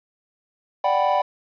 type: chord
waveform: triangle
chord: G major seventh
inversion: second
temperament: equal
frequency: 587.3 / 740 / 784 / 987.8 Hz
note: D5 / F#5 / G5 / B5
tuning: 0 / 0 / 0 / 0 cents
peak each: -21 dBFS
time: 0.84-1.22 s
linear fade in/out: 5 ms
effects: resampled to 11025 Hz + 8-bit